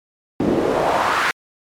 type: noise with band-pass filter sweep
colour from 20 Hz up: pink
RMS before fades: -18 dBFS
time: 0.4-1.31 s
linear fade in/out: 0 ms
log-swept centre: 260 to 1700 Hz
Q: 1.8
effects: MP3 96 kbps